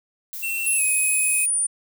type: noise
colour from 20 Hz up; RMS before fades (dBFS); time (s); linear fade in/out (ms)
violet; -33; 0.33-1.46; 0
type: tone with pitch glide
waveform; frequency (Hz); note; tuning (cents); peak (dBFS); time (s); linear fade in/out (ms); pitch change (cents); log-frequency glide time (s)
square; 2703 to 2522; E7 to D#7; +43 to +23; -25; 0.42-1.46; 20; -120; 0.75-0.82
type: exponential sweep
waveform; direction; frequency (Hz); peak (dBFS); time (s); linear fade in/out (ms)
sine; down; 10830 to 9230; -19; 0.66-1.67; 10
effects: none